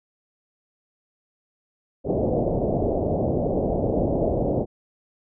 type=low-pass noise; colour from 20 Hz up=white; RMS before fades=-23 dBFS; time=2.04-4.66 s; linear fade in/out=50 ms; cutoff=670 Hz; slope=48 dB/octave; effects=none